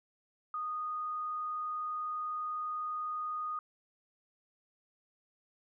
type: tone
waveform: sine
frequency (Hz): 1236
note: D#6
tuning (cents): -12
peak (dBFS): -34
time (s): 0.54-3.59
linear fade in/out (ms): 2
effects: none